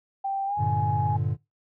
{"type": "tone with pitch glide", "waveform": "sine", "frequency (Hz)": [784, 835.4], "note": ["G5", "G#5"], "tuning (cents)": [0, 10], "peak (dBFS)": -25, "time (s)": [0.24, 1.17], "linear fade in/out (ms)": 10, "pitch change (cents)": 110, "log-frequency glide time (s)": [0.46, 0.58]}
{"type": "chord", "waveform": "triangle", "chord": "G minor", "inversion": "none", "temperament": "equal", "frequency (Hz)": [98, 116.54, 146.83], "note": ["G2", "Bb2", "D3"], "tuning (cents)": [0, 0, 0], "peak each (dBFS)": -26, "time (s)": [0.57, 1.37], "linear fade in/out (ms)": 50}
{"effects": ["noise-tail reverb RT60 0.2 s tail -20 dB re dry", "tanh soft clip ceiling -11 dBFS"]}